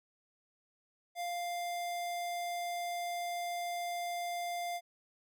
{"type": "tone", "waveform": "square", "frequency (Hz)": 698.5, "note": "F5", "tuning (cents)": 0, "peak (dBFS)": -36, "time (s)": [1.15, 4.81], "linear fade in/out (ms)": 50, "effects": []}